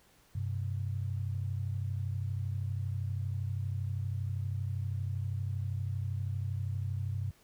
sine tone pair together, 96.41 / 129 Hz, G2 / C3, -28 / -24 cents, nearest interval perfect fourth, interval 504 cents, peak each -33 / -37 dBFS, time 0.35-7.31 s, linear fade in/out 5 ms, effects pink hiss -64 dBFS RMS until 7.43 s

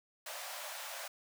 pink high-pass noise, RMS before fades -44 dBFS, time 0.26-1.08 s, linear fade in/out 5 ms, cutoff 540 Hz, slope 96 dB/octave, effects none

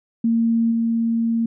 sine tone with level steps, 229.4 Hz, A#3, 28 cents flat, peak -15 / -17 dBFS, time 0.24-1.46 s, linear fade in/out 5 ms, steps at 0.71 s, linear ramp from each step 10 ms, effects none

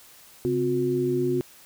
sine tone cluster, 135.9 / 259.3 / 361.1 Hz, C#3 / C4 / F#4, -34 / -15 / -42 cents, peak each -30 / -28 / -23 dBFS, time 0.45-1.41 s, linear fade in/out 0 ms, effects white hiss -51 dBFS RMS until 1.65 s

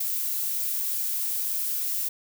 violet noise with ADSR envelope, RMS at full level -25 dBFS, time 0-2.09 s, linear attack 9 ms, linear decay 4 ms, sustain -3 dB, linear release 9 ms, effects none

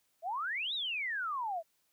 sine exponential two-way sweep, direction up then down, 628 to 3951 to 628 Hz, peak -33 dBFS, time 0.22-1.63 s, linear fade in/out 50 ms, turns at 0.74 s, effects white hiss -75 dBFS RMS until 1.92 s

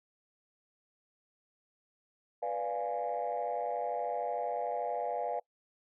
sine chord, B diminished seventh, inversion none, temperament equal, 493.9 / 587.3 / 698.5 / 830.6 Hz, B4 / D5 / F5 / Ab5, 0 / 0 / 0 / 0 cents, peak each -37 / -37 / -35 / -37 dBFS, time 2.42-5.4 s, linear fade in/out 10 ms, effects noise-tail reverb RT60 0.1 s tail -24 dB re dry + tanh soft clip ceiling -25 dBFS

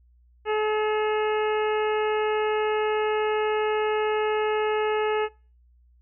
harmonic tone with a mistuned harmonic, 428.2 Hz, A4, 47 cents flat, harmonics 1 / 2 / 3 / 4 / 5 / 6 / 7, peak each -23 / -29 / -33 / -35 / -37 / -39 / -40 dBFS, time 0.45-5.29 s, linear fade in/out 50 ms, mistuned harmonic 7, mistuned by -79 cents, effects noise-tail reverb RT60 0.4 s tail -25 dB re dry + added 60 Hz sine -55 dBFS peak until 6.01 s

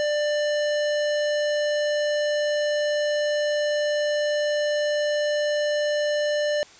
square tone, 593 Hz, D5, 17 cents sharp, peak -22 dBFS, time 0-6.63 s, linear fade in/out 0 ms, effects white hiss -49 dBFS RMS until 6.79 s + resampled to 16000 Hz

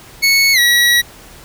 25% pulse tone with pitch glide, 2207 to 1921.3 Hz, C#7 to B6, -8 to -48 cents, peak -5 dBFS, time 0.22-1.02 s, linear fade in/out 20 ms, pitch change -240 cents, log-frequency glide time 0.53-0.59 s, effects pink hiss -39 dBFS RMS until 1.44 s

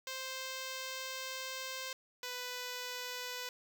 5% pulse tone pair in turn, 523.3 / 496.5 Hz, C5 / B4, 0 / +9 cents, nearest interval minor second, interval 91 cents, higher first, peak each -28 dBFS, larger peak neither, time 0.07-1.93 / 2.23-3.49 s, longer first, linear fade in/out 2 ms, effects none

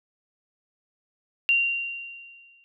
sine tone with exponential decay, 2766 Hz, F7, 17 cents flat, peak -16 dBFS, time 1.49-2.64 s, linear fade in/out 0 ms, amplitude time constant 250 ms, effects none

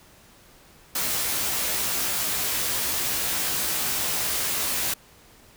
white noise with comb filter, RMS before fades -26 dBFS, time 0.95-4.94 s, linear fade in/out 5 ms, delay 16 ms, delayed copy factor +0.7, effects pink hiss -53 dBFS RMS until 5.56 s

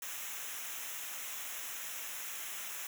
white noise with comb filter, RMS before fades -42 dBFS, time 0.02-2.87 s, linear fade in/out 2 ms, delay 0.22 ms, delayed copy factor -0.75, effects none

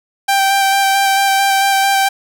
sawtooth tone with vibrato, 784 Hz, G5, in tune, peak -7 dBFS, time 0.28-2.09 s, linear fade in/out 10 ms, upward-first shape square, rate 4.5 Hz, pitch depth 11 cents each way, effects none

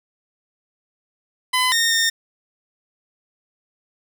15% pulse tone with pitch steps, 1012 / 1839 / 1826 Hz, B5 / A#6 / A#6, +42 / -24 / -36 cents, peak -10 dBFS, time 1.53-2.1 s, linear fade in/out 10 ms, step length 190 ms, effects none

